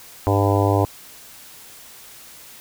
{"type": "harmonic tone", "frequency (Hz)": 99.8, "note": "G2", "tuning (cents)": 32, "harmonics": [1, 3, 4, 5, 6, 7, 8, 9, 10], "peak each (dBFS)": [-18, -23, -24, -25, -26, -26, -27, -28, -28], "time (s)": [0.27, 0.85], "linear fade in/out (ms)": 0, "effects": ["white hiss -43 dBFS RMS until 2.6 s"]}